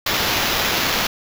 white noise with sample-and-hold, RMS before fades -20 dBFS, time 0.06-1.07 s, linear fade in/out 5 ms, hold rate 8820 Hz, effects none

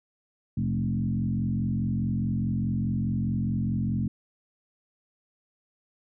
sine tone with frequency modulation, 166 Hz, E3, 12 cents sharp, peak -24 dBFS, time 0.57-4.08 s, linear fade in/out 5 ms, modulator 44.8 Hz, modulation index 1.8, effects none

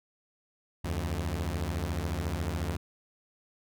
sawtooth beating tone pair, 74.6 / 88.6 Hz, D2 / F2, +28 / +25 cents, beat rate 14 Hz, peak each -29 dBFS, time 0.84-2.77 s, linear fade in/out 10 ms, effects none

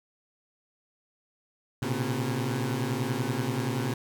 20% pulse tone cluster, 115.7 / 125.8 / 136.6 Hz, A#2 / B2 / C#3, -13 / +32 / -25 cents, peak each -27 dBFS, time 1.82-3.94 s, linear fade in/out 5 ms, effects none

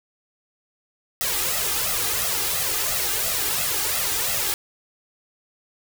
white noise with flanger, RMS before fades -24 dBFS, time 1.21-4.54 s, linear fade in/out 0 ms, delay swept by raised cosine 1.5 to 2.5 ms, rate 2.9 Hz, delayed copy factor +0.75, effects none

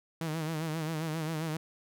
sawtooth tone with vibrato, 158.9 Hz, D#3, 37 cents sharp, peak -28 dBFS, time 0.21-1.57 s, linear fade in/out 2 ms, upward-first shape sine, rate 7.5 Hz, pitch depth 72 cents each way, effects none

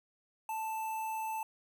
square tone with notch filter, 881 Hz, A5, 2 cents sharp, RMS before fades -37 dBFS, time 0.49-1.43 s, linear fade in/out 2 ms, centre 4500 Hz, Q 0.9, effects 12-bit

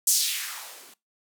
violet noise with band-pass filter sweep, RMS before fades -28 dBFS, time 0.07-0.94 s, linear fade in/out 5 ms, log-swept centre 7700 to 220 Hz, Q 1.9, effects noise-tail reverb RT60 0.2 s tail -21 dB re dry

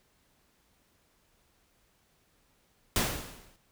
pink noise with exponential decay, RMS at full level -24 dBFS, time 2.96-3.56 s, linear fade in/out 1 ms, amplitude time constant 130 ms, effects pink hiss -69 dBFS RMS until 3.71 s

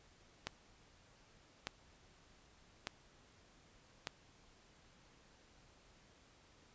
click train, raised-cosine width 0.2 ms, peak -21 dBFS, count 4, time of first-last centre 0.47-4.071 s, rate 0.833 Hz, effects pink hiss -66 dBFS RMS until 6.74 s + resampled to 16000 Hz

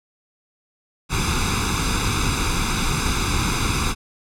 pink noise with comb filter, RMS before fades -21 dBFS, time 1.09-3.95 s, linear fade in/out 50 ms, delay 0.81 ms, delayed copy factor +0.85, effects low-pass 9000 Hz 12 dB/octave

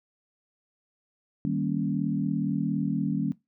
sine chord, Eb dominant seventh, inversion none, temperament equal, 155.56 / 196 / 233.1 / 277.2 Hz, Eb3 / G3 / Bb3 / Db4, 0 / 0 / 0 / 0 cents, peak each -30 / -30 / -31 / -30 dBFS, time 1.45-3.32 s, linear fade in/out 0 ms, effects noise-tail reverb RT60 0.2 s tail -20 dB re dry

